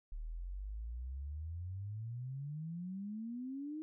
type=exponential sweep; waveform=sine; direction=up; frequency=36.71 to 316.7 Hz; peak=-40 dBFS; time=0.12-3.82 s; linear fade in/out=0 ms; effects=none